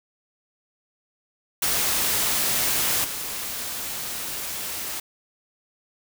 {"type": "noise with level steps", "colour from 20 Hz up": "white", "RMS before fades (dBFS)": [-23, -31], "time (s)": [1.62, 5], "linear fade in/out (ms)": 5, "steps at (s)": 3.04, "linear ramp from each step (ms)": 5, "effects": []}